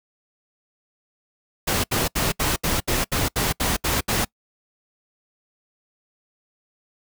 pink noise bursts, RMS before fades -22 dBFS, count 11, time 1.67-4.25 s, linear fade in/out 10 ms, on 170 ms, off 71 ms, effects noise-tail reverb RT60 0.1 s tail -25 dB re dry

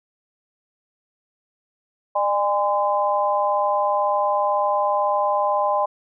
sine tone cluster, 602 / 816 / 1026 Hz, D5 / G#5 / C6, +43 / -31 / -34 cents, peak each -22 dBFS, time 2.15-5.86 s, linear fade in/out 10 ms, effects none

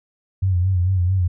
sine tone with vibrato, 91.8 Hz, F#2, 13 cents flat, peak -15 dBFS, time 0.42-1.28 s, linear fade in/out 10 ms, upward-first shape sine, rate 4.5 Hz, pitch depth 76 cents each way, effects none

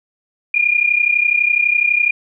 sine tone pair together, 2405 / 2437 Hz, D7 / D#7, +41 / -37 cents, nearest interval unison, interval 22 cents, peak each -15 dBFS, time 0.54-2.11 s, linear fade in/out 5 ms, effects none

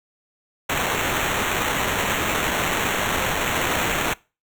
white noise with sample-and-hold, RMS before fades -23 dBFS, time 0.69-4.14 s, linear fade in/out 10 ms, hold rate 4900 Hz, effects noise-tail reverb RT60 0.3 s tail -23 dB re dry

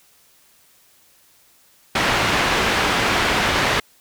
white low-pass noise, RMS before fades -19 dBFS, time 1.95-3.8 s, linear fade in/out 5 ms, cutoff 2400 Hz, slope 12 dB/octave, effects white hiss -55 dBFS RMS until 4 s

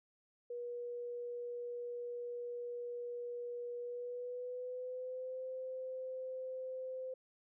sine tone with pitch glide, 482.3 to 516.9 Hz, B4 to C5, -41 to -21 cents, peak -40 dBFS, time 0.5-7.14 s, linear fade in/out 5 ms, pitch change +120 cents, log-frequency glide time 3.78-5.44 s, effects none

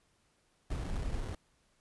brown noise with sample-and-hold, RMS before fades -36 dBFS, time 0.7-1.35 s, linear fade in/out 5 ms, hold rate 2450 Hz, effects pink hiss -72 dBFS RMS until 1.8 s + resampled to 24000 Hz

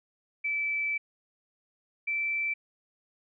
sine tone pair in turn, 2315 / 2330 Hz, D7 / D7, -25 / -14 cents, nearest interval unison, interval 11 cents, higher second, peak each -27 dBFS, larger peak neither, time 0.44-0.98 / 2.07-2.54 s, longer first, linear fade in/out 10 ms, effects none

